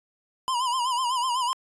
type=tone with vibrato; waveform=square; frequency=999 Hz; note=B5; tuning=20 cents sharp; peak=-24 dBFS; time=0.48-1.53 s; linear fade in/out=0 ms; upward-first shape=sine; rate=8 Hz; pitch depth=95 cents each way; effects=resampled to 24000 Hz